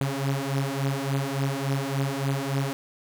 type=beating tone pair; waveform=sawtooth; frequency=135.6 / 139.1 Hz; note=C#3 / C#3; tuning=-38 / +6 cents; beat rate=3.5 Hz; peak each=-24 dBFS; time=0.01-2.73 s; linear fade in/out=0 ms; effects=none